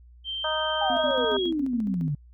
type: tone with pitch glide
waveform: sine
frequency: 3136 to 3305 Hz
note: G7 to G#7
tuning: 0 to -9 cents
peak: -29 dBFS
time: 0.24-1.52 s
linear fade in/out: 50 ms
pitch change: +91 cents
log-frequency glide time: 0.83-1.06 s
type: harmonic tone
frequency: 311.1 Hz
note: D#4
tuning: in tune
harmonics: 2 / 3 / 4 / 5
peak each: -29 / -31 / -32 / -33 dBFS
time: 0.44-1.37 s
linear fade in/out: 5 ms
type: exponential sweep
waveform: sine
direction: down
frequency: 830.6 to 140 Hz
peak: -24 dBFS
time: 0.81-2.15 s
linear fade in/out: 5 ms
type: tone with tremolo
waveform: sine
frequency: 256.2 Hz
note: C4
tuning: 36 cents flat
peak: -30 dBFS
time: 0.9-2.1 s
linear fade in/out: 0 ms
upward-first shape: square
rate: 7.2 Hz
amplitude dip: 80%
effects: added 60 Hz sine -48 dBFS peak until 2.33 s